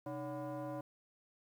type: tone with frequency modulation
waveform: sine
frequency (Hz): 130.2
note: C3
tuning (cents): -8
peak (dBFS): -38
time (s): 0.06-0.81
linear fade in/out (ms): 5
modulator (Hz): 436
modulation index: 1.7
effects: tanh soft clip ceiling -36 dBFS + 11-bit